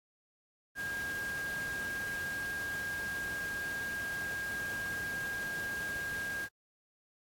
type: tone in noise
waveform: sine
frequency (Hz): 1618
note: G#6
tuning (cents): -46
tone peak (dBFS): -35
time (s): 0.75-6.49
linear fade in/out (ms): 50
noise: pink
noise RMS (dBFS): -45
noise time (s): 0.75-6.49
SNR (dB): +7
effects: high-pass 60 Hz 12 dB/octave + AAC 64 kbps